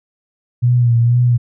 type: tone with vibrato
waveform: sine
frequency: 120 Hz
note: B2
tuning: 49 cents flat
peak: -9 dBFS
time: 0.62-1.38 s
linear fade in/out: 20 ms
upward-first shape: sine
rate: 2.1 Hz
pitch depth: 46 cents each way
effects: none